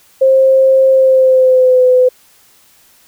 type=tone with pitch glide; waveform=sine; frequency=530 to 505.8 Hz; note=C5 to B4; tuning=+22 to +41 cents; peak=-5 dBFS; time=0.21-2.09 s; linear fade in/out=10 ms; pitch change=-81 cents; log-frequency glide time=0.9-1.84 s; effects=white hiss -48 dBFS RMS until 3.07 s